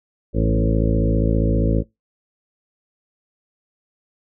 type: harmonic tone with a mistuned harmonic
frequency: 55 Hz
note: A1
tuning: in tune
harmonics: 1 / 2 / 3 / 4 / 5 / 6 / 8 / 9 / 10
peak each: -19 / -22 / -24 / -25 / -26 / -27 / -28 / -29 / -29 dBFS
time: 0.33-1.84 s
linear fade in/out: 50 ms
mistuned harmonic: 2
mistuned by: -32 cents
effects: noise-tail reverb RT60 0.2 s tail -24 dB re dry